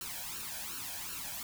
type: noise with flanger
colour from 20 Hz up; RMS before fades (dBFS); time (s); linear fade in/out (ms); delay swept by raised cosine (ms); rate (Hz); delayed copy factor
white; -41; 0.01-1.43; 2; 0.71 to 1.26; 2.7; +0.7
effects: none